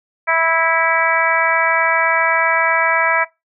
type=harmonic tone; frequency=327.8 Hz; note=E4; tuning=10 cents flat; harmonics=2 / 3 / 4 / 5 / 6 / 7; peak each=-20 / -20 / -20 / -20 / -20 / -20 dBFS; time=0.27-3.25 s; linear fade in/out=20 ms; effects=noise-tail reverb RT60 0.2 s tail -19 dB re dry